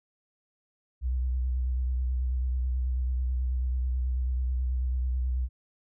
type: tone with vibrato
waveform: sine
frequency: 63 Hz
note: B1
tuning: 35 cents sharp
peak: -25 dBFS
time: 1.01-5.49 s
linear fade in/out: 50 ms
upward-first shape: sine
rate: 9.2 Hz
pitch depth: 38 cents each way
effects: none